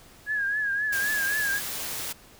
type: tone with vibrato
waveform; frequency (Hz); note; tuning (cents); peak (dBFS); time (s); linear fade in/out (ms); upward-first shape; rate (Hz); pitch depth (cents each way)
sine; 1661.2; G#6; 0; -24; 0.26-1.61; 50; triangle; 3.8; 84
type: noise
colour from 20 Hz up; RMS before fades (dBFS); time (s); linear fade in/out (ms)
white; -33; 0.92-2.13; 10
effects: pink hiss -52 dBFS RMS until 2.39 s